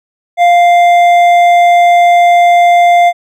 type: tone with hard clipping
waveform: triangle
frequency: 698.5 Hz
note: F5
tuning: in tune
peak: -5 dBFS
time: 0.37-3.13 s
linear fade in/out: 50 ms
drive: 11 dB
effects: none